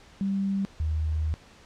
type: tone pair in turn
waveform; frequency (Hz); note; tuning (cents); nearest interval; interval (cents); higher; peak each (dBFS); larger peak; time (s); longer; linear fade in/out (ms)
sine; 196 / 78.1; G3 / D#2; 0 / +7; octave + major third; 1593; first; -24; neither; 0.21-0.65 / 0.8-1.34; second; 0
effects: pink hiss -53 dBFS RMS until 1.65 s + low-pass 6000 Hz 12 dB/octave